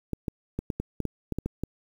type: clicks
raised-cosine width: 3 ms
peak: -16 dBFS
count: 11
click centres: 0.133 / 0.282 / 0.59 / 0.702 / 0.8 / 1.003 / 1.053 / 1.323 / 1.386 / 1.46 / 1.636 s
effects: 8-bit